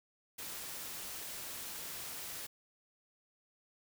white noise, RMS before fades -44 dBFS, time 0.38-2.47 s, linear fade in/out 10 ms, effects none

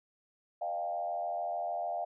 sine tone with frequency modulation, 698 Hz, F5, 1 cent flat, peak -32 dBFS, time 0.61-2.05 s, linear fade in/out 10 ms, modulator 86.8 Hz, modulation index 0.99, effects none

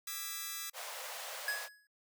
5% pulse chord, E dominant seventh, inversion third, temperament just, 1186.7 / 1318.5 / 1648.1 / 1977.8 Hz, D6 / E6 / G#6 / B6, +18 / 0 / -14 / +2 cents, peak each -35 dBFS, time 0.07-0.7 s, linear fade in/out 5 ms
pink high-pass noise, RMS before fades -44 dBFS, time 0.73-1.69 s, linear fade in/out 50 ms, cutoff 490 Hz, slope 96 dB/octave
square tone with exponential decay, 1677 Hz, G#6, 16 cents sharp, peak -31 dBFS, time 1.48-1.87 s, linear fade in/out 2 ms, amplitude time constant 83 ms
effects noise-tail reverb RT60 0.1 s tail -25 dB re dry

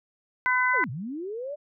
harmonic tone, 504 Hz, B4, 35 cents sharp, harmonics 2 / 3 / 4, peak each -25 / -25 / -25 dBFS, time 0.46-0.84 s, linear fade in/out 0 ms
sine linear two-way sweep, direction down then up, 604 to 110 to 604 Hz, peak -31 dBFS, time 0.73-1.56 s, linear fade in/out 20 ms, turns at 0.9 s
effects none

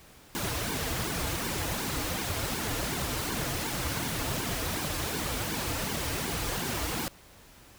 pink noise with flanger, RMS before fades -32 dBFS, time 0.35-7.08 s, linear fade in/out 0 ms, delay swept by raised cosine 1.5 to 5.4 ms, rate 2.7 Hz, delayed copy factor -0.9, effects pink hiss -54 dBFS RMS until 7.78 s

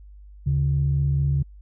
sine tone pair together, 75.28 / 140 Hz, D2 / C#3, +43 / +18 cents, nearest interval major seventh, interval 1075 cents, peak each -23 / -19 dBFS, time 0.46-1.43 s, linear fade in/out 10 ms, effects tanh soft clip ceiling -12 dBFS + added 50 Hz sine -42 dBFS peak until 1.61 s

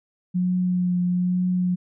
sine tone with vibrato, 180 Hz, F#3, 47 cents flat, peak -19 dBFS, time 0.34-1.76 s, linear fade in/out 20 ms, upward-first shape triangle, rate 1.1 Hz, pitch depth 20 cents each way, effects none

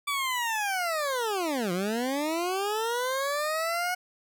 20% pulse linear two-way sweep, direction down then up, 1164 to 170.7 to 733 Hz, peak -22 dBFS, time 0.07-3.95 s, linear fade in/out 10 ms, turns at 1.72 s, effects none

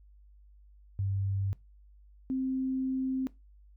sine tone pair in turn, 98 / 262.1 Hz, G2 / C4, 0 / +3 cents, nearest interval octave + perfect fourth, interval 1703 cents, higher second, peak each -28 dBFS, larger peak neither, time 0.99-1.53 / 2.3-3.27 s, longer second, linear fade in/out 0 ms, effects noise-tail reverb RT60 0.2 s tail -19 dB re dry + added 50 Hz sine -54 dBFS peak until 3.76 s

